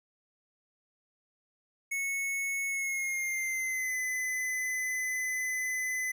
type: tone with pitch glide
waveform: square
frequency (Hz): 2202 to 2019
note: C#7 to B6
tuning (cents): -12 to +38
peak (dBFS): -31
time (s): 1.91-6.12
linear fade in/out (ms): 10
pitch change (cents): -150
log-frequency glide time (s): 2.68-3.97
effects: none